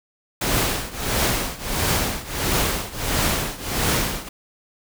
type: noise with tremolo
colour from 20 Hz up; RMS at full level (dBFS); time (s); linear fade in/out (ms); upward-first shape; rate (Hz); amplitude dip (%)
pink; -19; 0.41-4.29; 5; triangle; 1.5; 90
effects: none